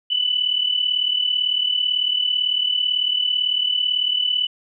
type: tone pair together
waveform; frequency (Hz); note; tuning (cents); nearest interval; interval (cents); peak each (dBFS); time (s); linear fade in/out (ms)
sine; 2955 / 2993; F#7 / F#7; -3 / +19; unison; 22; -23 / -19; 0.1-4.47; 10
effects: none